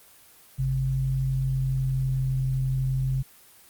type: tone pair together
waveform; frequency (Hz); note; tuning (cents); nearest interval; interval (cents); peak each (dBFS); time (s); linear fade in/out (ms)
sine; 44.17 / 132.2; F1 / C3; +20 / +18; octave + perfect fifth; 1898; -31 / -23; 0.58-3.23; 20
effects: white hiss -53 dBFS RMS until 3.69 s + Opus 24 kbps